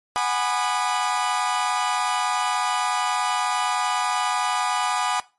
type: chord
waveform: 40% pulse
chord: G# minor seventh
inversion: third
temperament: equal with one note detuned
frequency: 740 / 830.6 / 987.8 / 1217.5 Hz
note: F#5 / G#5 / B5 / D#6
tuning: 0 / 0 / 0 / -38 cents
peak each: -26 dBFS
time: 0.16-5.2 s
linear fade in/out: 0 ms
effects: noise-tail reverb RT60 0.3 s tail -19 dB re dry + MP3 48 kbps